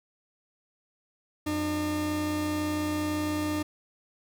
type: tone pair together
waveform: 40% pulse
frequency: 90.1 / 302.4 Hz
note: F#2 / D#4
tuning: -45 / -49 cents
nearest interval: octave + major sixth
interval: 2096 cents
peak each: -35 / -27 dBFS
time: 1.46-3.63 s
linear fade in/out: 10 ms
effects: none